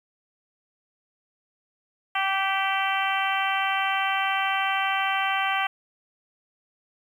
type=harmonic tone with a mistuned harmonic; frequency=387.6 Hz; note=G4; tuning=20 cents flat; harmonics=2 / 3 / 4 / 5 / 6 / 7 / 8; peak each=-27 / -29 / -30 / -31 / -32 / -32 / -33 dBFS; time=2.15-5.67 s; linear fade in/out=5 ms; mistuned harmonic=5; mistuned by=+29 cents; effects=9-bit